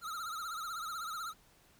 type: tone with vibrato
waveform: square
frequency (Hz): 1318.5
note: E6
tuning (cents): 0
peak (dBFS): -39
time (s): 0.01-1.34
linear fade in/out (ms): 50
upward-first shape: triangle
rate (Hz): 16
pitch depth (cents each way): 130
effects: pink hiss -65 dBFS RMS until 1.79 s